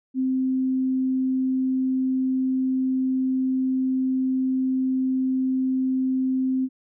sine tone, 260.5 Hz, C4, 7 cents flat, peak -20 dBFS, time 0.14-6.69 s, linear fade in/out 50 ms, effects none

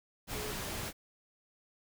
sine tone in noise, 423.1 Hz, G#4, 32 cents sharp, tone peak -41 dBFS, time 0.33-0.54 s, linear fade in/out 50 ms, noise pink, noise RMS -39 dBFS, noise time 0.27-0.93 s, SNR -5 dB, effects none

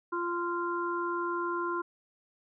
harmonic tone, 346.8 Hz, F4, 12 cents flat, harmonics 1 / 3 / 4, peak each -33 / -33 / -36 dBFS, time 0.12-1.82 s, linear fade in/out 10 ms, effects none

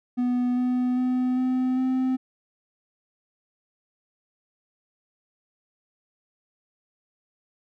triangle tone with pitch steps, 246.9 / 249.8 / 252.7 / 255.6 / 258.6 Hz, B3 / B3 / B3 / C4 / C4, 0 / +20 / +40 / -40 / -20 cents, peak -19 dBFS, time 0.17-2.17 s, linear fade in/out 20 ms, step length 400 ms, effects none

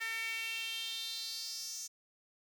sawtooth tone with high-pass filter sweep, 451.7 Hz, A4, 45 cents sharp, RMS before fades -40 dBFS, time 0-1.88 s, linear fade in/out 20 ms, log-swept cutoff 1900 to 6300 Hz, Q 4.8, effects none

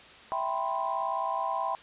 sine chord, C major seventh, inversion first, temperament equal, 659.3 / 784 / 987.8 / 1046.5 Hz, E5 / G5 / B5 / C6, 0 / 0 / 0 / 0 cents, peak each -35 / -33 / -32 / -34 dBFS, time 0.32-1.75 s, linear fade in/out 0 ms, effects white hiss -50 dBFS RMS until 1.82 s + resampled to 8000 Hz

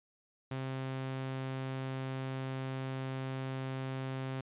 sawtooth tone, 132.3 Hz, C3, 20 cents sharp, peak -32 dBFS, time 0.51-4.41 s, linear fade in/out 5 ms, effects resampled to 8000 Hz

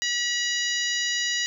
harmonic tone, 968 Hz, B5, 35 cents flat, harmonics 2 / 3 / 4 / 5 / 6 / 7, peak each -28 / -30 / -31 / -32 / -33 / -33 dBFS, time 0.02-1.46 s, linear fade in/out 0 ms, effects 9-bit

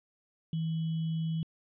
sine tone with sample-and-hold, 161.4 Hz, E3, 36 cents flat, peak -29 dBFS, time 0.53-1.43 s, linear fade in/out 2 ms, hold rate 3150 Hz, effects resampled to 11025 Hz

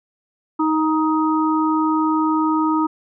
harmonic tone, 313.4 Hz, D#4, 13 cents sharp, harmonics 1 / 3 / 4, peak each -17 / -22 / -23 dBFS, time 0.59-2.87 s, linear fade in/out 10 ms, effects none

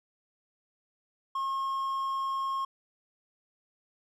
triangle tone, 1079 Hz, C#6, 47 cents flat, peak -27 dBFS, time 1.35-2.65 s, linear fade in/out 5 ms, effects none

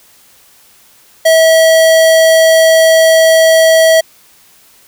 square tone, 647 Hz, E5, 32 cents flat, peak -5 dBFS, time 1.25-4.01 s, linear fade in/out 10 ms, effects white hiss -45 dBFS RMS until 4.87 s

